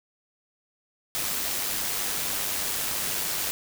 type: noise with amplitude modulation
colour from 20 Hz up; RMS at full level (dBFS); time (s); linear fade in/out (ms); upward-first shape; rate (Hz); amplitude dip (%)
white; -27; 1.15-3.51; 0; sine; 100; 40
effects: none